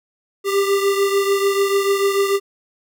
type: beating tone pair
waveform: square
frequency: 395.3 / 402.1 Hz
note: G4 / G4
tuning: +15 / +44 cents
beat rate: 6.8 Hz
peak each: -17 / -23 dBFS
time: 0.44-2.4 s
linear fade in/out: 50 ms
effects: none